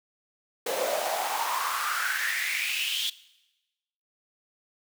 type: noise with high-pass filter sweep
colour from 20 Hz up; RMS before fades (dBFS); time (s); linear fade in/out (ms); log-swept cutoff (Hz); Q
pink; -29; 0.66-3.1; 5; 490 to 3400; 6.4
effects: noise-tail reverb RT60 1.0 s tail -19 dB re dry